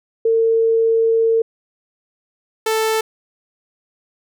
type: tone pair in turn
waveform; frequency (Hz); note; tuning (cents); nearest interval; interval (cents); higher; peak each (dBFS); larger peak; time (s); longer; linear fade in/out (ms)
sine / sawtooth; 452.9 / 441; A#4 / A4; -50 / +4; unison; 46; first; -12; neither; 0.25-1.42 / 2.66-3.01; first; 5
effects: none